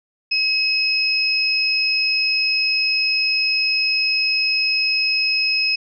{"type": "tone pair together", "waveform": "sine", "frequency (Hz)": [2560, 5120], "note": ["D#7", "D#8"], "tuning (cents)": [49, 49], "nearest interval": "octave", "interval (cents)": 1200, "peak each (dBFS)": -19, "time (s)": [0.31, 5.76], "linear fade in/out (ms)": 10, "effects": []}